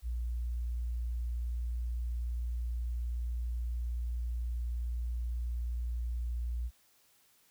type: tone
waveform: sine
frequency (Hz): 59.4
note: A#1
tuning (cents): +33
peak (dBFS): -32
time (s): 0.02-6.71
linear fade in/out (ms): 50
effects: white hiss -67 dBFS RMS until 7.5 s